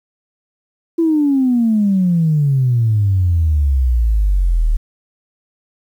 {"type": "exponential sweep", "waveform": "sine", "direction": "down", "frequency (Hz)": [338.4, 37], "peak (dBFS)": -10, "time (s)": [0.98, 4.77], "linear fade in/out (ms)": 10, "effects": ["tanh soft clip ceiling -6 dBFS", "8-bit"]}